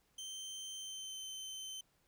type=tone with pitch glide; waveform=25% pulse; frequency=3115 to 3085 Hz; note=G7 to G7; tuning=-12 to -28 cents; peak=-40 dBFS; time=0.18-1.81 s; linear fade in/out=5 ms; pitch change=-16 cents; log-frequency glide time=0.77-1.16 s; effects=pink hiss -75 dBFS RMS until 2.07 s